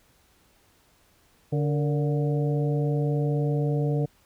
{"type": "harmonic tone with a mistuned harmonic", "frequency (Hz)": 145.1, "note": "D3", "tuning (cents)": -21, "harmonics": [1, 2, 3, 4, 5], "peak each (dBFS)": [-23, -32, -30, -36, -40], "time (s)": [1.52, 4.06], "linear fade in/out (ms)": 10, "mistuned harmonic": 3, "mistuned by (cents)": 83, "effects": ["pink hiss -62 dBFS RMS until 4.25 s"]}